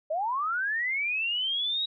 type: linear sweep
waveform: sine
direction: up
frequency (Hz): 590 to 3848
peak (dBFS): -26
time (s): 0.1-1.86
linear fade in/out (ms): 10
effects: none